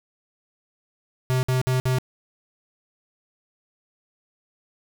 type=tone bursts; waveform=square; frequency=128.7 Hz; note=C3; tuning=28 cents flat; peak=-20 dBFS; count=4; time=1.3-1.985 s; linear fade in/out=0 ms; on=130 ms; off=55 ms; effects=none